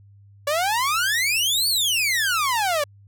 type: exponential two-way sweep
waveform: sawtooth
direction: up then down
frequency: 560 to 4574 to 560 Hz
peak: -16 dBFS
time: 0.47-2.84 s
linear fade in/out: 5 ms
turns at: 1.68 s
effects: added 100 Hz sine -47 dBFS peak until 3.07 s